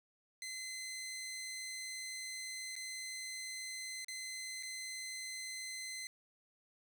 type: tone with dropouts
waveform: 15% pulse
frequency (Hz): 2053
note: C7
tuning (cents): -33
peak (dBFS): -36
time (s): 0.42-6.07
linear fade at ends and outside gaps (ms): 1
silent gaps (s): 2.755-2.763 / 4.046-4.083 / 4.627-4.632
effects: none